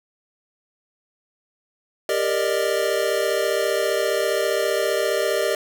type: chord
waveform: square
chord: Eb major seventh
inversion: first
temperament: equal with one note detuned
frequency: 397.2 / 466.2 / 587.3 / 622.3 Hz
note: G4 / Bb4 / D5 / Eb5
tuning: +23 / 0 / 0 / 0 cents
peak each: -26 dBFS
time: 2.09-5.55 s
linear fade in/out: 2 ms
effects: none